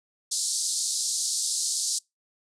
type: band-pass noise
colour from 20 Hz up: white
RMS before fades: -28 dBFS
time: 0.31-1.99 s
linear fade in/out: 10 ms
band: 4100 to 9400 Hz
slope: 48 dB/octave
effects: noise-tail reverb RT60 0.2 s tail -26 dB re dry